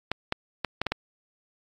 clicks, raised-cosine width 0.3 ms, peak -10 dBFS, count 6, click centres 0.116 / 0.324 / 0.647 / 0.816 / 0.867 / 0.92 s, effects AAC 64 kbps

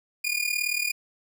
sawtooth tone with amplitude modulation, 2433 Hz, D#7, 39 cents flat, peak -18 dBFS, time 0.24-0.92 s, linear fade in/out 10 ms, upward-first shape sine, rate 37.9 Hz, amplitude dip 80%, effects none

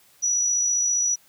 sine tone with amplitude modulation, 5870 Hz, F#8, 15 cents flat, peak -18 dBFS, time 0.22-1.16 s, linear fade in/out 20 ms, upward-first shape sine, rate 55 Hz, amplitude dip 30%, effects white hiss -57 dBFS RMS until 1.28 s

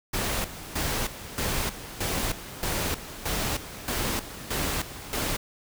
pink noise with tremolo, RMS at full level -28 dBFS, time 0.13-5.37 s, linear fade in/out 10 ms, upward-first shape square, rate 1.6 Hz, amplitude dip 75%, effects none

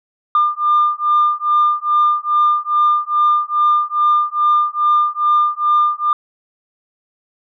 sine beating tone pair, 1200 / 1202.4 Hz, D6 / D6, +37 / +40 cents, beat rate 2.4 Hz, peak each -14 dBFS, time 0.35-6.13 s, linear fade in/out 2 ms, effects tanh soft clip ceiling -6 dBFS

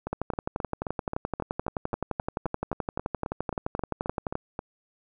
two click trains, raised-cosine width 1 ms, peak -17 / -14 dBFS, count 18 / 50, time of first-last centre 0.07-4.591 / 0.13-4.354 s, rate 3.76 / 11.6 Hz, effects none

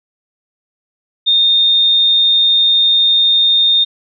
sine tone, 3656 Hz, A#7, 34 cents flat, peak -8 dBFS, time 1.26-3.85 s, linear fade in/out 20 ms, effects none

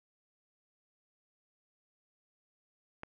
click, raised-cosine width 0.5 ms, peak -26 dBFS, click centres 3.034 s, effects none

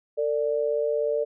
sine tone pair together, 450.8 / 587.3 Hz, A4 / D5, +42 / 0 cents, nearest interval perfect fourth, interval 458 cents, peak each -25 dBFS, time 0.17-1.25 s, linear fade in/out 20 ms, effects none

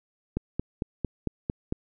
click train, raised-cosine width 3 ms, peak -14 dBFS, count 7, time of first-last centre 0.37-1.724 s, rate 4.43 Hz, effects none

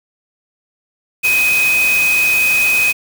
sine tone in noise, 2513 Hz, D#7, 17 cents sharp, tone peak -11 dBFS, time 1.23-2.93 s, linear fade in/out 20 ms, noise white, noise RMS -22 dBFS, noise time 1.23-2.93 s, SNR +8 dB, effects none

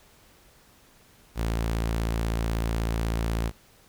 sawtooth tone, 56.2 Hz, A1, 37 cents sharp, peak -21 dBFS, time 1.35-3.52 s, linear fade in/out 50 ms, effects pink hiss -57 dBFS RMS until 3.88 s

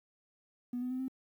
triangle tone with pitch steps, 245.2 / 250.6 / 256.2 / 261.9 Hz, B3 / B3 / C4 / C4, -12 / +25 / -36 / +2 cents, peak -30 dBFS, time 0.73-1.082 s, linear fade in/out 5 ms, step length 88 ms, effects tanh soft clip ceiling -31 dBFS + 11-bit

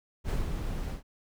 brown noise with ADSR envelope, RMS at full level -28 dBFS, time 0.24-1.03 s, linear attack 56 ms, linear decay 160 ms, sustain -5 dB, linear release 120 ms, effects none

